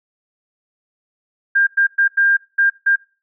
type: tone bursts at uneven times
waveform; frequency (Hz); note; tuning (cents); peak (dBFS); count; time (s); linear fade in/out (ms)
sine; 1600; G6; +35; -11; 6; 1.55-1.67 / 1.77-1.87 / 1.98-2.08 / 2.17-2.37 / 2.58-2.7 / 2.86-2.96; 10
effects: noise-tail reverb RT60 0.3 s tail -19 dB re dry